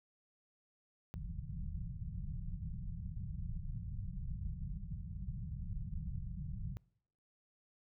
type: low-pass noise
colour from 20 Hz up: pink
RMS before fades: -42 dBFS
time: 1.14-6.77 s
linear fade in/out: 0 ms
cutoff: 190 Hz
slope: 96 dB/octave
effects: noise-tail reverb RT60 0.7 s tail -25 dB re dry